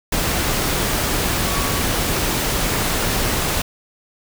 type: tone in noise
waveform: sine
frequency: 1130 Hz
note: C#6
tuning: 33 cents sharp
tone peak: -29 dBFS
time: 1.47-1.82 s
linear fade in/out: 5 ms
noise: pink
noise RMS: -20 dBFS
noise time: 0.12-3.62 s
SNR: -12 dB
effects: none